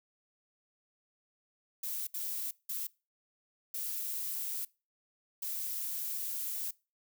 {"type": "noise bursts at uneven times", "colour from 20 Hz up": "violet", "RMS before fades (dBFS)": -37, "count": 5, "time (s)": [[1.83, 2.07], [2.14, 2.51], [2.69, 2.87], [3.74, 4.65], [5.42, 6.71]], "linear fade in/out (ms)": 5, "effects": ["noise-tail reverb RT60 0.3 s tail -23 dB re dry"]}